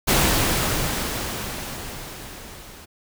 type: noise with level ramp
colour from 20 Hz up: pink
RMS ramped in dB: -17 to -43 dBFS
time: 0.07-2.86 s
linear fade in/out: 20 ms
effects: none